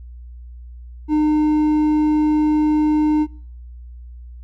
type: tone with hard clipping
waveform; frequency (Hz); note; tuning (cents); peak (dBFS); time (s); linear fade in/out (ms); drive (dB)
sine; 304.2; D#4; -39; -15; 1.08-3.27; 50; 5
effects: noise-tail reverb RT60 0.6 s tail -26 dB re dry + added 60 Hz sine -34 dBFS peak until 4.43 s